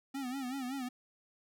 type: tone with vibrato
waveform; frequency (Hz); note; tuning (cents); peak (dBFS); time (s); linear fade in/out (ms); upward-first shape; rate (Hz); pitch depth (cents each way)
square; 261.6; C4; 0; -37; 0.14-0.89; 10; sine; 5.3; 110
effects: none